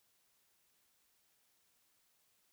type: silence
effects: white hiss -75 dBFS RMS until 2.52 s